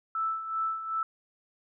sine tone with tremolo, 1318.5 Hz, E6, in tune, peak -26 dBFS, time 0.15-1.03 s, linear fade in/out 2 ms, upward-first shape sine, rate 2.6 Hz, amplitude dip 65%, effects none

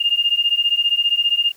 sine beating tone pair, 2814 / 2829 Hz, F7 / F7, +12 / +22 cents, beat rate 15 Hz, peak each -18 dBFS, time 0-1.52 s, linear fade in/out 10 ms, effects white hiss -51 dBFS RMS until 1.56 s

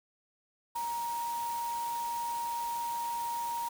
sine tone in noise, 940 Hz, A#5, 14 cents sharp, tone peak -32 dBFS, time 0.75-3.69 s, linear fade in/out 10 ms, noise white, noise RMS -45 dBFS, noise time 0.75-3.69 s, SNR +10 dB, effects none

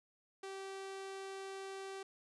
sawtooth tone, 387.5 Hz, G4, 20 cents flat, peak -40 dBFS, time 0.43-2.03 s, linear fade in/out 5 ms, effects resampled to 22050 Hz

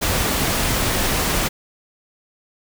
pink noise, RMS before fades -20 dBFS, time 0.01-1.49 s, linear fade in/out 20 ms, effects none

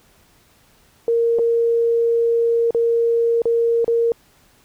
sine tone with dropouts, 464.7 Hz, A#4, 5 cents flat, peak -14 dBFS, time 1.08-4.12 s, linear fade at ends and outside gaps 1 ms, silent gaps 1.387-1.392 / 2.707-2.747 / 3.419-3.455 / 3.845-3.879 s, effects pink hiss -55 dBFS RMS until 4.64 s

